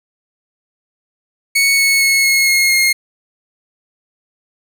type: tone with pitch steps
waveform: sawtooth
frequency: 2217 / 2202 / 2186 / 2171 / 2156 / 2141 Hz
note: C#7 / C#7 / C#7 / C#7 / C#7 / C7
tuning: 0 / -12 / -25 / -37 / -49 / +39 cents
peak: -7 dBFS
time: 1.55-2.93 s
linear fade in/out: 10 ms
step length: 230 ms
effects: none